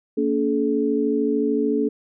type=tone cluster; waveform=sine; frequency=231.9 / 285.4 / 428.8 Hz; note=A#3 / D4 / A4; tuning=-9 / -49 / -45 cents; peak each=-24 / -22 / -22 dBFS; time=0.17-1.89 s; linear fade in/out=10 ms; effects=none